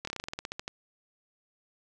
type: slowing click train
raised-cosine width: 0.2 ms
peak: -18 dBFS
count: 14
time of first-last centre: 0.05-0.679 s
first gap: 24 ms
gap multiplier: 1.11
effects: none